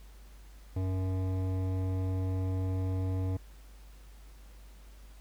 sine tone with hard clipping, 93.6 Hz, F#2, 20 cents sharp, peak -31 dBFS, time 0.76-3.37 s, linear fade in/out 5 ms, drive 14 dB, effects added 50 Hz sine -49 dBFS peak until 5.2 s + pink hiss -61 dBFS RMS until 5.2 s

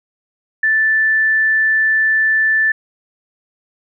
sine tone, 1760 Hz, A6, in tune, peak -11 dBFS, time 0.63-2.72 s, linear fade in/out 5 ms, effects none

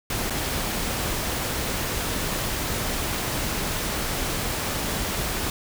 pink noise with dropouts, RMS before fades -27 dBFS, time 0.1-5.5 s, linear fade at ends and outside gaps 2 ms, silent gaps 0.299-0.305 s, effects none

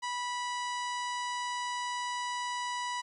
harmonic tone, 981 Hz, B5, 12 cents flat, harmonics 1 / 2 / 3 / 4 / 5 / 6 / 7 / 8 / 9, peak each -34 / -40 / -44 / -46 / -48 / -50 / -51 / -52 / -53 dBFS, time 0.02-3.02 s, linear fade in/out 20 ms, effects 12-bit

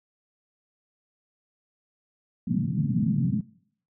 pink band-pass noise, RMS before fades -25 dBFS, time 2.47-3.41 s, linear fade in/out 5 ms, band 120 to 240 Hz, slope 48 dB/octave, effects noise-tail reverb RT60 0.6 s tail -21 dB re dry

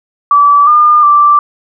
sine tone with pitch steps, 1154 / 1208 / 1172 Hz, D6 / D6 / D6, -31 / +48 / -4 cents, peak -3 dBFS, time 0.31-1.39 s, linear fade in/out 2 ms, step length 360 ms, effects none

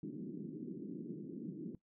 pink band-pass noise, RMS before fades -45 dBFS, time 0.03-1.75 s, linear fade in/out 2 ms, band 160 to 370 Hz, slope 48 dB/octave, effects noise-tail reverb RT60 0.1 s tail -18 dB re dry

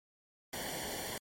pink noise with comb filter, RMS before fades -40 dBFS, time 0.53-1.18 s, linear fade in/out 2 ms, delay 0.78 ms, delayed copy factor -0.85, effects MP3 64 kbps

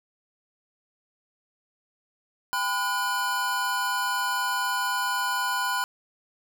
square tone cluster, 796 / 1005 / 1449 Hz, G5 / B5 / F#6, +26 / +30 / -37 cents, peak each -36 / -28 / -29 dBFS, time 2.53-5.84 s, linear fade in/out 0 ms, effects none

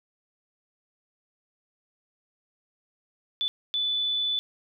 sine tone bursts at uneven times, 3485 Hz, A7, 17 cents flat, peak -24 dBFS, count 2, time 3.41-3.48 / 3.74-4.39 s, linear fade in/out 0 ms, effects none

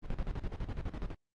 brown noise with tremolo, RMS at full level -34 dBFS, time 0.02-1.16 s, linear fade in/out 50 ms, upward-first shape square, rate 12 Hz, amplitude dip 75%, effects low-pass 4000 Hz 12 dB/octave + Opus 24 kbps

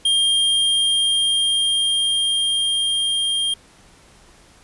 square tone with level ramp, 3208 Hz, G7, 39 cents sharp, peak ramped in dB -15 to -19 dBFS, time 0.05-3.54 s, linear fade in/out 5 ms, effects pink hiss -50 dBFS RMS until 4.63 s + resampled to 24000 Hz

